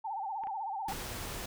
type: tone with vibrato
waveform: sine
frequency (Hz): 833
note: G#5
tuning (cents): +5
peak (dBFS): -34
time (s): 0.04-0.93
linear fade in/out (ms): 10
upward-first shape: sine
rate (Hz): 16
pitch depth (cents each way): 150
type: clicks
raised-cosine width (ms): 0.5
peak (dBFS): -34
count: 4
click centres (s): 0.437 / 0.471 / 0.894 / 0.958
type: noise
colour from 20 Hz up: pink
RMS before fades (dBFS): -40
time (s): 0.88-1.46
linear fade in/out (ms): 5
effects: none